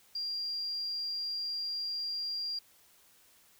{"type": "tone", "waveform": "sine", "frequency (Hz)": 4774, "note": "D8", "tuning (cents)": 28, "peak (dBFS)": -33, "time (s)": [0.15, 2.59], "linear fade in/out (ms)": 5, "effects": ["white hiss -63 dBFS RMS until 3.59 s"]}